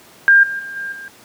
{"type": "tone with level steps", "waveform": "sine", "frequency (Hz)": 1600, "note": "G6", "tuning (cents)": 35, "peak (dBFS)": [-6, -21, -27, -23, -30], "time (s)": [0.28, 1.08], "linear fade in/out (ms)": 0, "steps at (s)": [0.43, 0.59, 0.76, 0.92], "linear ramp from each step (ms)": 5, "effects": ["pink hiss -45 dBFS RMS until 1.24 s", "high-pass 150 Hz 12 dB/octave"]}